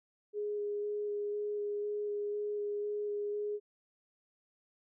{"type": "tone with vibrato", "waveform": "sine", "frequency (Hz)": 414.2, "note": "G#4", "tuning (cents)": -5, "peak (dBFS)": -33, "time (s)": [0.33, 3.6], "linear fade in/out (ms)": 50, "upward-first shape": "square", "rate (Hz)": 2, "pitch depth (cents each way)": 8, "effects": []}